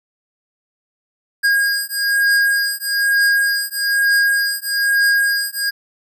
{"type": "beating tone pair", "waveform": "square", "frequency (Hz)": [1628, 1629.1], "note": ["G#6", "G#6"], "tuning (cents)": [-35, -34], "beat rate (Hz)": 1.1, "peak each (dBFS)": -18, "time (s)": [1.43, 5.71], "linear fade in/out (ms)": 20, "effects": []}